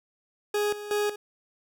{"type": "tone with tremolo", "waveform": "40% pulse", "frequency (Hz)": 415.3, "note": "G#4", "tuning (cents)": 0, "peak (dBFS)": -23, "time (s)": [0.54, 1.16], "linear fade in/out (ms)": 5, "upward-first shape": "square", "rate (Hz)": 2.7, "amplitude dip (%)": 75, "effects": []}